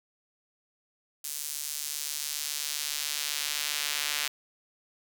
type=tone with high-pass filter sweep; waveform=sawtooth; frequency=147.4 Hz; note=D3; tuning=7 cents sharp; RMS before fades=-33 dBFS; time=1.24-4.28 s; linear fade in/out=5 ms; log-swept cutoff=7500 to 2500 Hz; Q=0.83; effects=none